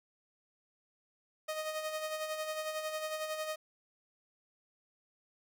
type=tone with tremolo; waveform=sawtooth; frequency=622.3 Hz; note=D#5; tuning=in tune; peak=-30 dBFS; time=1.48-3.56 s; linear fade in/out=10 ms; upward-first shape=sine; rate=11 Hz; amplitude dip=50%; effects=none